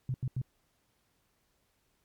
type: tone bursts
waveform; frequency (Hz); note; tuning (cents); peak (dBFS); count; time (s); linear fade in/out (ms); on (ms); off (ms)
sine; 128.6; C3; -30; -29; 3; 0.09-0.416; 2; 52; 85
effects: pink hiss -74 dBFS RMS until 2.04 s + MP3 96 kbps